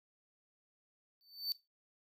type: tone with exponential growth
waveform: square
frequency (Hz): 4543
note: C#8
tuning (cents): +42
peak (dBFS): -32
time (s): 1.21-1.52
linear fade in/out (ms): 0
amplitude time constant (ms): 67
effects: noise-tail reverb RT60 0.2 s tail -17 dB re dry